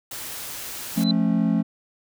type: noise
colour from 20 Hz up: white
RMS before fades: -34 dBFS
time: 0.11-1.04 s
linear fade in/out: 5 ms
type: tone with exponential growth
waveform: sine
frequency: 4023 Hz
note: B7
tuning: 31 cents sharp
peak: -19 dBFS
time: 0.93-1.11 s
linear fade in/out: 2 ms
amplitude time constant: 38 ms
type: chord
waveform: triangle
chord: F augmented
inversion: none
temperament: just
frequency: 174.61 / 218.3 / 272.8 Hz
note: F3 / A3 / C#4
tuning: 0 / -13 / -28 cents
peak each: -21 / -19 / -23 dBFS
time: 0.96-1.63 s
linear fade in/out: 20 ms
effects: none